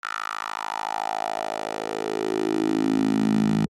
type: tone with high-pass filter sweep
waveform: 10% pulse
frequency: 53.7 Hz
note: A1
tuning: 41 cents flat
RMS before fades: -25 dBFS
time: 0.03-3.66 s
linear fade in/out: 5 ms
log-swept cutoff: 1400 to 180 Hz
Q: 4.6
effects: low-pass 8000 Hz 12 dB/octave + AAC 64 kbps